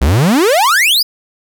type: exponential sweep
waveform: 45% pulse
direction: up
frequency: 58.27 to 5200 Hz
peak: -8 dBFS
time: 0.01-1.03 s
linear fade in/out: 10 ms
effects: none